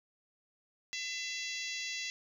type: harmonic tone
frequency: 673 Hz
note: E5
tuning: 36 cents sharp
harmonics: 3 / 4 / 5 / 6 / 7 / 8 / 9 / 10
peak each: -42 / -42 / -45 / -45 / -46 / -49 / -46 / -49 dBFS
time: 0.93-2.1 s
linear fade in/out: 0 ms
effects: 11-bit